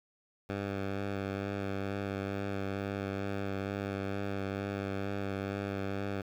10% pulse tone with vibrato, 98.8 Hz, G2, 14 cents sharp, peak -25 dBFS, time 0.49-6.22 s, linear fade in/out 10 ms, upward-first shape sine, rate 2.2 Hz, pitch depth 18 cents each way, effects low-pass 3000 Hz 12 dB/octave + 9-bit

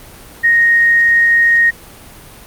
sine tone, 1864.7 Hz, A#6, in tune, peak -7 dBFS, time 0.43-1.71 s, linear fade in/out 20 ms, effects pink hiss -37 dBFS RMS until 2.46 s + Opus 32 kbps

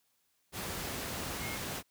sine tone in noise, 2151 Hz, C7, 47 cents sharp, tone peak -42 dBFS, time 1.38-1.59 s, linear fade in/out 50 ms, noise pink, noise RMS -38 dBFS, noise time 0.52-1.83 s, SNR -7 dB, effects white hiss -75 dBFS RMS until 1.9 s + high-pass 60 Hz 12 dB/octave

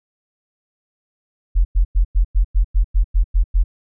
sine tone bursts, 42.75 Hz, F1, 36 cents flat, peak -10 dBFS, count 11, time 1.55-3.64 s, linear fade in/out 20 ms, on 100 ms, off 99 ms, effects none

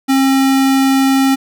square tone, 268.8 Hz, C4, 47 cents sharp, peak -10 dBFS, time 0.08-1.36 s, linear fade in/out 20 ms, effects none

